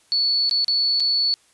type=tone with dropouts; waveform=sine; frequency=4435 Hz; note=C#8; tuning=in tune; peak=-17 dBFS; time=0.12-1.34 s; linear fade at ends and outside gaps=0 ms; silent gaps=0.495-0.511 / 0.645-0.681 / 0.999-1.004 s; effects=white hiss -58 dBFS RMS until 1.53 s + resampled to 24000 Hz